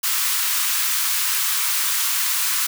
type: high-pass noise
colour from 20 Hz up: white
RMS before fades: -21 dBFS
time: 0.03-2.67 s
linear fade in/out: 10 ms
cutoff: 970 Hz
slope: 48 dB/octave
effects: none